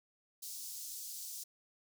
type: high-pass noise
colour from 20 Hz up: pink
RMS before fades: -45 dBFS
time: 0.42-1.44 s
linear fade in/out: 10 ms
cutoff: 5100 Hz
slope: 24 dB/octave
effects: none